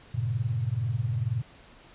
sine chord, G diminished, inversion none, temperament equal, 98 / 116.54 / 138.59 Hz, G2 / Bb2 / Db3, 0 / 0 / 0 cents, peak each -33 / -27 / -33 dBFS, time 0.14-1.42 s, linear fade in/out 10 ms, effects pink hiss -53 dBFS RMS until 1.94 s + resampled to 8000 Hz

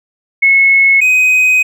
sine / triangle tone pair in turn, 2187 / 2511 Hz, C#7 / D#7, -24 / +15 cents, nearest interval major second, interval 239 cents, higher second, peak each -5 dBFS, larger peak neither, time 0.42-1.01 / 1.01-1.63 s, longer second, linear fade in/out 10 ms, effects none

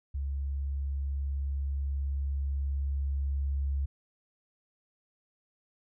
sine tone with level ramp, 69.3 Hz, C#2, in tune, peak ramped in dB -30 to -27 dBFS, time 0.14-3.86 s, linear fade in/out 10 ms, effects none

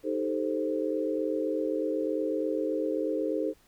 sine chord, A half-diminished seventh, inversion second, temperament equal, 311.1 / 392 / 440 / 523.3 Hz, Eb4 / G4 / A4 / C5, 0 / 0 / 0 / 0 cents, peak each -31 / -35 / -32 / -32 dBFS, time 0.03-3.54 s, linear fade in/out 50 ms, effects pink hiss -63 dBFS RMS until 3.67 s

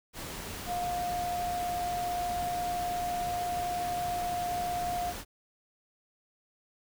sine tone in noise, 708 Hz, F5, 23 cents sharp, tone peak -30 dBFS, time 0.66-5.14 s, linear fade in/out 50 ms, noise pink, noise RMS -40 dBFS, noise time 0.13-5.25 s, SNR +7 dB, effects none

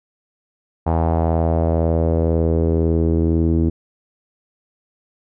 sawtooth tone with low-pass filter sweep, 82 Hz, E2, 9 cents flat, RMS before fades -17 dBFS, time 0.86-3.7 s, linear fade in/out 10 ms, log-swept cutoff 830 to 310 Hz, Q 3.1, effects none

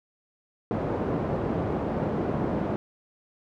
pink band-pass noise, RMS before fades -28 dBFS, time 0.71-2.76 s, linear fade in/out 0 ms, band 120 to 680 Hz, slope 12 dB/octave, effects none

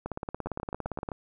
two click trains, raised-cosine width 1 ms, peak -19 / -21 dBFS, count 19 / 6, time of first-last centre 0.06-1.089 / 0.47-1.118 s, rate 17.5 / 7.72 Hz, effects none

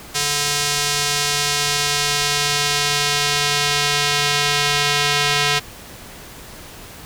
square tone with band-pass filter sweep, 145.1 Hz, D3, 21 cents flat, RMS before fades -19 dBFS, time 0.14-5.6 s, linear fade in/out 20 ms, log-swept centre 6100 to 3500 Hz, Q 0.91, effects pink hiss -38 dBFS RMS until 7.05 s

